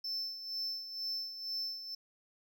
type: tone with tremolo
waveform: triangle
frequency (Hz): 5300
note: E8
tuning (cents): +9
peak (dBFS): -33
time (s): 0.04-1.95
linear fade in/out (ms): 5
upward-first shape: sine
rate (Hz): 2.1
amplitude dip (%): 65
effects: none